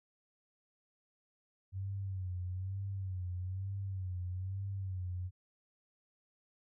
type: tone with vibrato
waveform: sine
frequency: 94.1 Hz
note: F#2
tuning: 30 cents sharp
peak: -36 dBFS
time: 1.72-5.31 s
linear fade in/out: 50 ms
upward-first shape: sine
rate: 1.1 Hz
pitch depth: 79 cents each way
effects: none